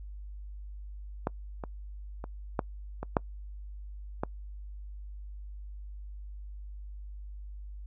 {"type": "clicks", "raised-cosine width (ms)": 1, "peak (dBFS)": [-14, -22, -25, -13, -21, -9, -15], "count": 7, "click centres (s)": [1.271, 1.638, 2.241, 2.592, 3.03, 3.168, 4.235], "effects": ["noise-tail reverb RT60 0.1 s tail -26 dB re dry", "added 50 Hz sine -40 dBFS peak until 7.86 s"]}